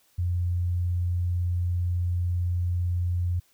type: tone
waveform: sine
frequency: 88.2 Hz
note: F2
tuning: 18 cents sharp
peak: -23 dBFS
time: 0.18-3.4 s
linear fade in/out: 10 ms
effects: white hiss -64 dBFS RMS until 3.53 s